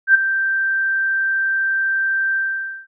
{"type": "tone with ADSR envelope", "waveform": "sine", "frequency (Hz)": 1568, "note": "G6", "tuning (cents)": 0, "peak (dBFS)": -5, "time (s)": [0.07, 2.87], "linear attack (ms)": 76, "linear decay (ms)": 12, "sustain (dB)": -11, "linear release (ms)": 520, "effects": []}